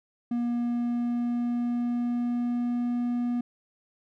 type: tone with pitch glide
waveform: triangle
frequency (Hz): 238.8 to 241.9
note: A#3 to B3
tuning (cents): +42 to -36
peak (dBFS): -23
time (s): 0.31-3.41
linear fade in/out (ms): 5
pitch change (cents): +22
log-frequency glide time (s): 0.44-2.94
effects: none